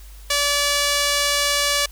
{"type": "tone with band-pass filter", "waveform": "sawtooth", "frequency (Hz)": 576, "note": "D5", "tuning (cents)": -34, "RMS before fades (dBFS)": -20, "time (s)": [0.3, 1.86], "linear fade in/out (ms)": 5, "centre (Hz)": 5300, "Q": 0.68, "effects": ["added 50 Hz sine -38 dBFS peak until 1.91 s", "white hiss -49 dBFS RMS until 1.91 s"]}